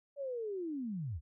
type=linear sweep; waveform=sine; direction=down; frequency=578 to 61.7 Hz; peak=-36 dBFS; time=0.16-1.21 s; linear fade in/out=50 ms; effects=none